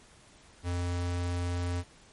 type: tone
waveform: square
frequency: 88 Hz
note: F2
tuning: 14 cents sharp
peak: -30 dBFS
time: 0.63-1.84 s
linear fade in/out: 50 ms
effects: pink hiss -57 dBFS RMS until 2.12 s + MP3 48 kbps